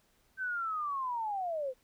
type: linear sweep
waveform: sine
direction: down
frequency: 1557 to 493.9 Hz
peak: -32 dBFS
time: 0.37-1.74 s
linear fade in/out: 50 ms
effects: pink hiss -70 dBFS RMS until 1.83 s